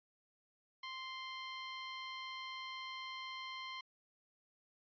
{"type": "tone", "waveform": "15% pulse", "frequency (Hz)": 1046, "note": "C6", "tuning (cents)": -1, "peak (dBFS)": -37, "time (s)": [0.83, 3.81], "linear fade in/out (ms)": 5, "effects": ["resampled to 11025 Hz"]}